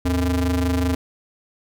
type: ring-modulated tone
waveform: square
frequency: 91.8 Hz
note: F#2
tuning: 13 cents flat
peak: -16 dBFS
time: 0.05-0.95 s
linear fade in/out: 5 ms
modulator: 171 Hz
effects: none